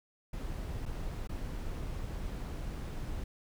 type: noise with dropouts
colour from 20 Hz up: brown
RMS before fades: -38 dBFS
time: 0.33-3.24 s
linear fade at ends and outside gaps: 5 ms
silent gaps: 0.855-0.86 / 1.274-1.291 s
effects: none